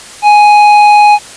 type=tone with hard clipping; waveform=sine; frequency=833 Hz; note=G#5; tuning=5 cents sharp; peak=-3 dBFS; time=0.22-1.19 s; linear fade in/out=50 ms; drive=8 dB; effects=white hiss -30 dBFS RMS until 1.36 s + resampled to 22050 Hz